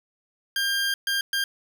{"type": "tone bursts at uneven times", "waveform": "20% pulse", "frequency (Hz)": 1600, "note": "G6", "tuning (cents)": 35, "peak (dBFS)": -18, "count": 3, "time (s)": [[0.56, 0.94], [1.07, 1.21], [1.33, 1.44]], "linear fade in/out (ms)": 2, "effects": []}